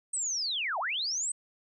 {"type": "linear two-way sweep", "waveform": "sine", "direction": "down then up", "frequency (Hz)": [8372, 617, 8372], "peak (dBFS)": -29, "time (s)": [0.13, 1.32], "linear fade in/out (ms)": 5, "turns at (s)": 0.79, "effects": []}